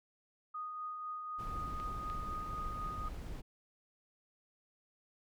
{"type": "tone with tremolo", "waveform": "sine", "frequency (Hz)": 1240, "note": "D#6", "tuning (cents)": -6, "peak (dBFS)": -38, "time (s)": [0.54, 3.09], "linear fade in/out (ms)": 10, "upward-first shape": "triangle", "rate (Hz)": 4, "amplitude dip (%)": 35}
{"type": "noise", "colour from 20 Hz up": "brown", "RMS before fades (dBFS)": -43, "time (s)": [1.38, 3.42], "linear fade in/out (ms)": 20}
{"type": "clicks", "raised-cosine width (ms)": 0.3, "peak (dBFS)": -33, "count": 2, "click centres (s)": [1.8, 2.1]}
{"effects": []}